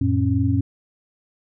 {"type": "tone cluster", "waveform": "sine", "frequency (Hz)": [91.3, 113.7, 273], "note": ["F#2", "A#2", "C#4"], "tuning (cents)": [-23, -43, -26], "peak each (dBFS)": -21, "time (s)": [0.01, 0.61], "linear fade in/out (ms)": 5, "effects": []}